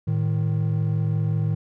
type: tone pair together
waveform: triangle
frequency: 110 / 155.56 Hz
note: A2 / D#3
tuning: 0 / 0 cents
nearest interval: tritone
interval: 600 cents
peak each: -20 / -21 dBFS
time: 0.07-1.55 s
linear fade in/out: 10 ms
effects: tanh soft clip ceiling -11 dBFS